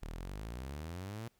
sawtooth exponential sweep, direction up, 36.71 to 119.1 Hz, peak -37 dBFS, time 0.02-1.28 s, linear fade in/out 0 ms, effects pink hiss -74 dBFS RMS until 1.39 s

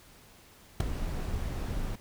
brown noise with ADSR envelope, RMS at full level -18 dBFS, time 0.8-1.96 s, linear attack 4 ms, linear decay 8 ms, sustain -15 dB, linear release 11 ms, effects pink hiss -56 dBFS RMS until 2 s

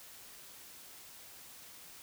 silence, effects white hiss -53 dBFS RMS until 2.02 s

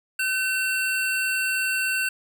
square tone pair together, 1523.7 / 2715 Hz, G6 / F7, -50 / -50 cents, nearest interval minor seventh, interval 1000 cents, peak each -26 dBFS, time 0.19-2.09 s, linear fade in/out 5 ms, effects none

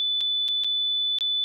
sine tone with dropouts, 3490 Hz, A7, 15 cents flat, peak -22 dBFS, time 0-1.44 s, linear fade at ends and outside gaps 0 ms, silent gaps 0.207-0.211 / 0.481-0.486 / 0.637-0.645 / 1.186-1.208 s, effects none

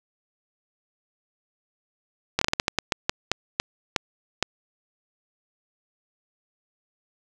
slowing click train, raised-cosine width 0.2 ms, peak -3 dBFS, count 14, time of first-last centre 2.39-4.426 s, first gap 24 ms, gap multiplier 1.28, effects none

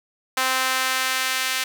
sawtooth tone with high-pass filter sweep, 260 Hz, C4, 11 cents flat, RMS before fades -23 dBFS, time 0.37-1.64 s, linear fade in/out 5 ms, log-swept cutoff 1100 to 2100 Hz, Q 1, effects none

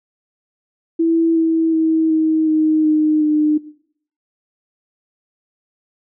sine tone with pitch steps, 329.6 / 325.1 / 320.6 / 316.2 / 311.8 / 307.5 / 303.3 Hz, E4 / E4 / E4 / D#4 / D#4 / D#4 / D#4, 0 / -24 / -48 / +28 / +4 / -20 / -44 cents, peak -12 dBFS, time 0.99-3.58 s, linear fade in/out 10 ms, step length 370 ms, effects noise-tail reverb RT60 0.6 s tail -17 dB re dry

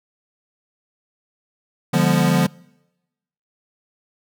square chord, D diminished seventh, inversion none, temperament equal with one note detuned, 146.83 / 174.61 / 203.3 / 246.9 Hz, D3 / F3 / Ab3 / Cb4, 0 / 0 / -37 / 0 cents, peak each -21 / -18 / -23 / -23 dBFS, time 1.93-2.47 s, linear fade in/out 10 ms, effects noise-tail reverb RT60 1.0 s tail -26 dB re dry

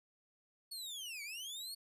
sawtooth linear two-way sweep, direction down then up, 4435 to 2217 to 4435 Hz, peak -40 dBFS, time 0.71-1.75 s, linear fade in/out 10 ms, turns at 1.23 s, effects resampled to 32000 Hz

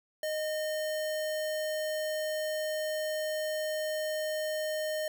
sine tone with sample-and-hold, 619 Hz, D#5, 9 cents flat, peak -30 dBFS, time 0.23-5.08 s, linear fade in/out 2 ms, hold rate 2450 Hz, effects none

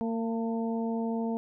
harmonic tone with a mistuned harmonic, 228.1 Hz, A#3, 37 cents flat, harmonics 1 / 2 / 3 / 4, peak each -29 / -35 / -39 / -41 dBFS, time 0.01-1.37 s, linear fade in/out 0 ms, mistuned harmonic 4, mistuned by -28 cents, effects none

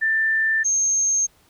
sine tone pair in turn, 1778 / 6406 Hz, A6 / G8, +18 / +37 cents, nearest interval octave + minor seventh, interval 2219 cents, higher second, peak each -17 dBFS, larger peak neither, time 0.01-0.64 / 0.64-1.27 s, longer neither, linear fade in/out 20 ms, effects pink hiss -58 dBFS RMS until 1.49 s

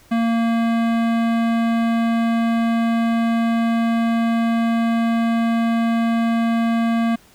sine tone with hard clipping, 230 Hz, A#3, 23 cents flat, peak -18 dBFS, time 0.11-7.16 s, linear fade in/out 10 ms, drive 18 dB, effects pink hiss -51 dBFS RMS until 7.34 s

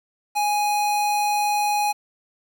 square tone, 830.6 Hz, G#5, in tune, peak -20 dBFS, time 0.35-1.93 s, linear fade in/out 20 ms, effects 8-bit

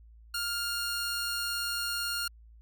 sawtooth tone pair together, 1400 / 4318 Hz, F6 / C#8, +4 / -46 cents, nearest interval octave + perfect fifth, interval 1950 cents, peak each -29 / -32 dBFS, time 0.34-2.28 s, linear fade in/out 5 ms, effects added 56 Hz sine -51 dBFS peak until 2.61 s

